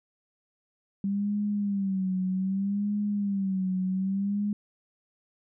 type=tone with vibrato; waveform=sine; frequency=196 Hz; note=G3; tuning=in tune; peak=-25 dBFS; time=1.04-4.53 s; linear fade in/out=2 ms; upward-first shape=sine; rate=0.64 Hz; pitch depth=94 cents each way; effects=none